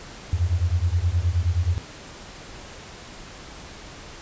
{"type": "beating tone pair", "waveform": "sine", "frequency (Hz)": [82.41, 91.91], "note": ["E2", "F#2"], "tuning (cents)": [0, -11], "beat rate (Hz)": 9.5, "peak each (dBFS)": [-22, -22], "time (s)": [0.33, 1.78], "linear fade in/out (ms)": 0, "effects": ["pink hiss -41 dBFS RMS until 4.21 s", "resampled to 16000 Hz"]}